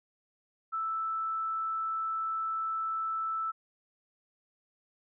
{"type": "tone", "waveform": "sine", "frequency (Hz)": 1318.5, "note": "E6", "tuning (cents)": 0, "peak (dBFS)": -30, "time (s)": [0.72, 3.52], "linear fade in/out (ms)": 20, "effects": []}